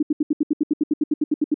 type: tone bursts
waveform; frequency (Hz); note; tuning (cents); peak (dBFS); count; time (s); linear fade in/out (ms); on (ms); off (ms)
sine; 300.8; D4; +42; -15; 16; 0-1.543; 5; 28; 73
effects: none